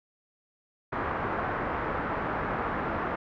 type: low-pass noise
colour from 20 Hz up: white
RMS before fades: -31 dBFS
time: 0.92-3.16 s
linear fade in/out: 10 ms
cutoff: 1500 Hz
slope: 24 dB/octave
effects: none